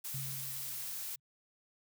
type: noise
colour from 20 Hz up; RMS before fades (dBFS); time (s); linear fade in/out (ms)
blue; -41; 0.04-1.16; 10
type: tone with exponential decay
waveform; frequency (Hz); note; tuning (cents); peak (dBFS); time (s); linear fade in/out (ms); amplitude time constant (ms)
sine; 134.6; C3; +49; -38; 0.14-1.2; 5; 230
effects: none